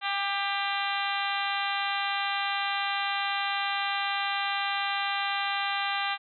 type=harmonic tone with a mistuned harmonic; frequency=396.5 Hz; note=G4; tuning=20 cents sharp; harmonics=2 / 3 / 4 / 5 / 6 / 7 / 8 / 9 / 10; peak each=-32 / -34 / -35 / -36 / -37 / -37 / -38 / -39 / -39 dBFS; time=0.01-6.18 s; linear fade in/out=50 ms; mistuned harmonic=2; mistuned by=+16 cents; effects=none